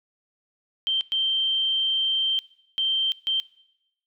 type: tone bursts at uneven times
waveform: sine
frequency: 3136 Hz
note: G7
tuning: in tune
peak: -21 dBFS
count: 4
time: 0.87-1.01 / 1.12-2.39 / 2.78-3.12 / 3.27-3.4 s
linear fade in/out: 0 ms
effects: noise-tail reverb RT60 0.9 s tail -20 dB re dry